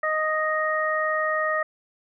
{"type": "harmonic tone", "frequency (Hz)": 622.3, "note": "D#5", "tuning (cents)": 0, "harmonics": [1, 2, 3], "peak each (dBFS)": [-26, -26, -26], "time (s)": [0.03, 1.63], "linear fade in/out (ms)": 5, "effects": []}